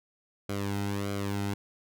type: tone with flanger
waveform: sawtooth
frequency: 100.2 Hz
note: G2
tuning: 38 cents sharp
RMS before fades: -32 dBFS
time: 0.49-1.54 s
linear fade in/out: 5 ms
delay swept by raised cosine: 1.1 to 1.78 ms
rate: 1.6 Hz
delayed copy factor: -0.65
effects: none